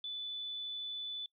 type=tone; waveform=sine; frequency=3486 Hz; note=A7; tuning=17 cents flat; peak=-38 dBFS; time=0.04-1.26 s; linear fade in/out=2 ms; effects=noise-tail reverb RT60 0.1 s tail -22 dB re dry